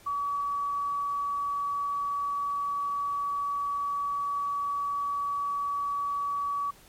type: tone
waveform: sine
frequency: 1139 Hz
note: C#6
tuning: 47 cents sharp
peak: -27 dBFS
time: 0.06-6.71 s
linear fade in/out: 10 ms
effects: pink hiss -55 dBFS RMS until 6.88 s + MP3 64 kbps